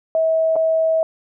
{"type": "tone with dropouts", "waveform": "sine", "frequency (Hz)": 645, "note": "E5", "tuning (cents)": -38, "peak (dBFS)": -14, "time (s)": [0.15, 1.03], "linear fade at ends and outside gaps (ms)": 1, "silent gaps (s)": [0.557, 0.563], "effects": []}